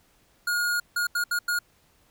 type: tone bursts at uneven times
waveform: square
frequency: 1433 Hz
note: F6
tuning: 44 cents sharp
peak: -24 dBFS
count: 5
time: 0.47-0.8 / 0.96-1.07 / 1.15-1.24 / 1.31-1.39 / 1.48-1.59 s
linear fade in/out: 5 ms
effects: pink hiss -63 dBFS RMS until 2.1 s